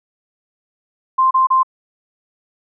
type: tone bursts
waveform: sine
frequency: 1046.5 Hz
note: C6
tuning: in tune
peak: -10 dBFS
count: 3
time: 1.18-1.632 s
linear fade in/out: 10 ms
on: 130 ms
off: 31 ms
effects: none